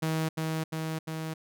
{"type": "tone with echo", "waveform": "sawtooth", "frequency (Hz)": 159.3, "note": "D#3", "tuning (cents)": 41, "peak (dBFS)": -23, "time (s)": [0.02, 0.29], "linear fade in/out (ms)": 10, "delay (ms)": 350, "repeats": 3, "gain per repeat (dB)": -2, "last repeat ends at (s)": 1.34, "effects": []}